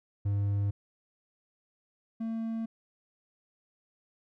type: tone pair in turn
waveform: triangle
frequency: 100.9 / 225.6 Hz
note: G#2 / A3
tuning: -49 / +44 cents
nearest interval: octave + major second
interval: 1393 cents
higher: second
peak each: -24 / -29 dBFS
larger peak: first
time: 0.25-0.71 / 2.2-2.66 s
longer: neither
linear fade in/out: 10 ms
effects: none